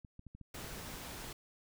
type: clicks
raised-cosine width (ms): 5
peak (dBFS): -38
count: 10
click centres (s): 0.048 / 0.194 / 0.267 / 0.35 / 0.413 / 0.646 / 0.729 / 0.783 / 0.878 / 0.941
type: noise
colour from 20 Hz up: pink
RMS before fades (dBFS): -46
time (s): 0.54-1.33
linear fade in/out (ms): 5
effects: none

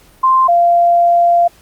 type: tone pair in turn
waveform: sine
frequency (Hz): 1046.5 / 691.3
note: C6 / F5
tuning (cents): 0 / -18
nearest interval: perfect fifth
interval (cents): 718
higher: first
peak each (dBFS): -7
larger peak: neither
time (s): 0.23-0.48 / 0.48-1.48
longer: second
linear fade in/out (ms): 10
effects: pink hiss -47 dBFS RMS until 1.61 s + Opus 48 kbps

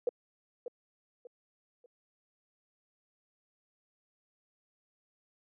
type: tone with echo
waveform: sine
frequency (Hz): 485.8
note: B4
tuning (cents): -29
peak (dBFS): -25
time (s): 0.07-0.09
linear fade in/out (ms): 2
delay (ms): 590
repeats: 3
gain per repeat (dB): -10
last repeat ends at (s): 1.86
effects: high-pass 300 Hz 12 dB/octave

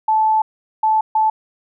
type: tone bursts at uneven times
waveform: sine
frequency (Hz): 872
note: A5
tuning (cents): -16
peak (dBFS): -12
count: 3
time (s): 0.08-0.42 / 0.83-1.01 / 1.15-1.3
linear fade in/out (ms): 5
effects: none

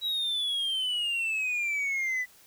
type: exponential sweep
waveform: sine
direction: down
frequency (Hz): 3897 to 1975.5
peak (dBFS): -24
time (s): 0.01-2.26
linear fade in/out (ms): 50
effects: tanh soft clip ceiling -26 dBFS + white hiss -57 dBFS RMS until 2.46 s

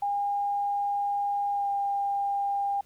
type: tone with pitch glide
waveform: sine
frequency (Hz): 810 to 801.6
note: G#5 to G5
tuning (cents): -43 to +38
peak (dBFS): -25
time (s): 0.02-2.81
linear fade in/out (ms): 5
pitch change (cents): -19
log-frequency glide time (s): 1.52-1.69
effects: pink hiss -62 dBFS RMS until 2.85 s

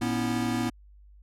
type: tone cluster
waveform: square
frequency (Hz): 114 / 243.5 / 276.9 / 325.2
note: A#2 / B3 / C#4 / E4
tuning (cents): -38 / -24 / -2 / -23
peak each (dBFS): -35 / -29 / -35 / -33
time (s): 0.01-0.7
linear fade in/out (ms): 10
effects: added 50 Hz sine -50 dBFS peak until 1.22 s + low-pass 12000 Hz 12 dB/octave

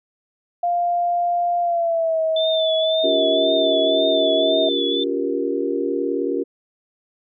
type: tone with pitch glide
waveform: sine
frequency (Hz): 698.5 to 640.5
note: F5 to E5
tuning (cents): 0 to -50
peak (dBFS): -17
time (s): 0.63-4.69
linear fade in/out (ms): 5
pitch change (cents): -150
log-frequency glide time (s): 1.61-2.21
type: tone with vibrato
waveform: sine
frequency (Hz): 3518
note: A7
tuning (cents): -1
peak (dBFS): -22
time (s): 2.36-5.04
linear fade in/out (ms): 5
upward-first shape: triangle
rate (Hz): 1.9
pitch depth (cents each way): 67
type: chord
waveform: sine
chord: G half-diminished seventh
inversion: second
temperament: just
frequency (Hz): 282.2 / 352.8 / 392 / 470.4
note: Db4 / F4 / G4 / Bb4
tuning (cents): +31 / +18 / 0 / +16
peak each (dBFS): -25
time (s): 3.03-6.44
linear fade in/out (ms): 20
effects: none

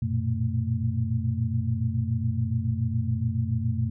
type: tone cluster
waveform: sine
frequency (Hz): 92.4 / 115.2 / 122.3 / 223.8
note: F#2 / A#2 / B2 / A3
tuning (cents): -2 / -20 / -16 / +30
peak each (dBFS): -29 / -28 / -28 / -32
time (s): 0.02-3.9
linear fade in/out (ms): 5
effects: none

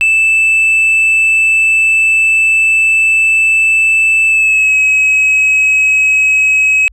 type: tone with pitch glide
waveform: sine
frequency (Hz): 2637 to 2556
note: E7 to D#7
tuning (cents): 0 to +46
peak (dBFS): -4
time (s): 0.01-6.88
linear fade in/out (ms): 0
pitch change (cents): -54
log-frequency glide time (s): 4.27-4.76
effects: tanh soft clip ceiling -6 dBFS + added 50 Hz sine -38 dBFS peak until 6.92 s

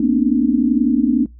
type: tone cluster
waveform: sine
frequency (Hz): 228.8 / 247 / 269.1 / 299.9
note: A#3 / B3 / C4 / D4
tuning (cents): -32 / 0 / +49 / +36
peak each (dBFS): -18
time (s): 0-1.26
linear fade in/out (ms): 5
effects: noise-tail reverb RT60 0.2 s tail -25 dB re dry + added 60 Hz sine -38 dBFS peak until 1.39 s

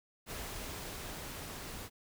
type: noise with level ramp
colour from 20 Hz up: pink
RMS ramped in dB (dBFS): -42 to -45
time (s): 0.26-1.9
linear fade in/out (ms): 50
effects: none

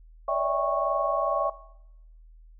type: tone cluster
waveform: sine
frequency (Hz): 568 / 590 / 653 / 798 / 1102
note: C#5 / D5 / E5 / G5 / C#6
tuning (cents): +42 / +8 / -17 / +31 / -11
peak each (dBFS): -32 / -32 / -28 / -33 / -28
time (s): 0.28-1.5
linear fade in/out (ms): 5
effects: noise-tail reverb RT60 0.8 s tail -17 dB re dry + added 40 Hz sine -48 dBFS peak until 2.59 s

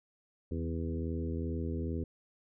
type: harmonic tone with a mistuned harmonic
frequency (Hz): 82.41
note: E2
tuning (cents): 0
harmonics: 1 / 2 / 3 / 4 / 5 / 6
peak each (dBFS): -35 / -41 / -39 / -42 / -43 / -47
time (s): 0.51-2.04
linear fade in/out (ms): 5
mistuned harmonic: 2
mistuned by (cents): -37
effects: none

